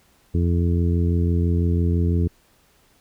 harmonic tone, 86 Hz, F2, 26 cents flat, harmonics 1 / 2 / 3 / 4 / 5, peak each -18 / -24 / -28 / -30 / -32 dBFS, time 0.34-2.28 s, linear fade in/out 10 ms, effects pink hiss -59 dBFS RMS until 3 s

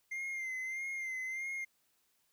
triangle tone with vibrato, 2093 Hz, C7, in tune, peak -35 dBFS, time 0.11-1.65 s, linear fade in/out 10 ms, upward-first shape sine, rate 1.6 Hz, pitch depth 45 cents each way, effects white hiss -75 dBFS RMS until 2.32 s

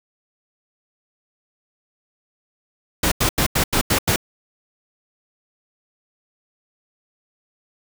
pink noise bursts, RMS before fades -18 dBFS, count 7, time 3.03-4.161 s, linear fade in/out 5 ms, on 87 ms, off 87 ms, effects none

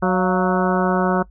harmonic tone with a mistuned harmonic, 185 Hz, F#3, in tune, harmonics 1 / 2 / 3 / 4 / 5 / 6 / 7 / 8, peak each -19 / -22 / -24 / -25 / -26 / -27 / -27 / -28 dBFS, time 0.02-1.23 s, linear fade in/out 10 ms, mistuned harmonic 4, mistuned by -72 cents, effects noise-tail reverb RT60 0.1 s tail -21 dB re dry + added 50 Hz sine -43 dBFS peak until 1.3 s

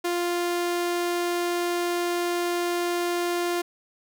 sawtooth tone, 349.2 Hz, F4, in tune, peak -20 dBFS, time 0.04-3.62 s, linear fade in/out 10 ms, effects none

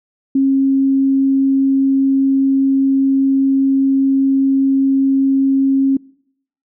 sine tone, 270.5 Hz, C#4, 42 cents flat, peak -10 dBFS, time 0.35-5.97 s, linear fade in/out 5 ms, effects noise-tail reverb RT60 0.7 s tail -25 dB re dry

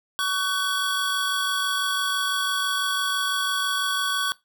square tone cluster, 1131 / 1509 / 3347 Hz, C#6 / F#6 / G#7, +34 / +34 / +13 cents, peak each -28 dBFS, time 0.19-4.32 s, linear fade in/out 0 ms, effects noise-tail reverb RT60 0.2 s tail -20 dB re dry

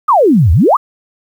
sine exponential two-way sweep, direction down then up, 1305 to 73.3 to 1305 Hz, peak -5 dBFS, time 0.08-0.77 s, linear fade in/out 10 ms, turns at 0.52 s, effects 7-bit

